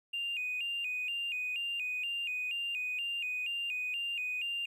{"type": "tone with vibrato", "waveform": "triangle", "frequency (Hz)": 2637, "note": "E7", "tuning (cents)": 0, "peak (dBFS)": -30, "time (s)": [0.13, 4.66], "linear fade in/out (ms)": 10, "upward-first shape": "square", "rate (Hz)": 2.1, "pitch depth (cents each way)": 99, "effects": ["tanh soft clip ceiling -30 dBFS"]}